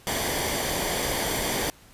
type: noise with comb filter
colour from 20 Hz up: pink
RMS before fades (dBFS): -27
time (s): 0.07-1.7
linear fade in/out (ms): 0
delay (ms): 0.75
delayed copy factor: -0.55
effects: pink hiss -53 dBFS RMS until 1.93 s + resampled to 32000 Hz